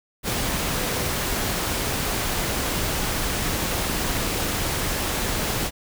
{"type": "tone in noise", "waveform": "sine", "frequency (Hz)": 501, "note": "B4", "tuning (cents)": 25, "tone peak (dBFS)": -34, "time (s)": [0.74, 1.15], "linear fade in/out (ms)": 50, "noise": "pink", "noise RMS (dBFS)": -25, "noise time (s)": [0.23, 5.71], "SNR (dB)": -12, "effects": []}